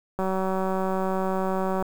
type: click train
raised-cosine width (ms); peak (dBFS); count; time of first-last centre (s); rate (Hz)
1; -14; 310; 0.19-1.825; 189
effects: 7-bit